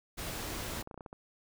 pink noise, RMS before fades -39 dBFS, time 0.17-0.83 s, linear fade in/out 20 ms
clicks, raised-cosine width 1 ms, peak -31 dBFS, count 10, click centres 0.736 / 0.773 / 0.825 / 0.874 / 0.912 / 0.943 / 0.977 / 1.008 / 1.062 / 1.129 s
effects none

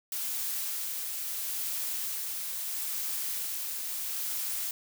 blue noise with tremolo, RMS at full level -33 dBFS, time 0.12-4.71 s, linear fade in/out 2 ms, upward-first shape sine, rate 0.75 Hz, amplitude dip 25%, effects none

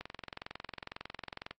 click train, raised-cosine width 0.3 ms, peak -25 dBFS, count 34, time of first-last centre 0.01-1.51 s, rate 22 Hz, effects noise-tail reverb RT60 0.1 s tail -24 dB re dry + AAC 32 kbps

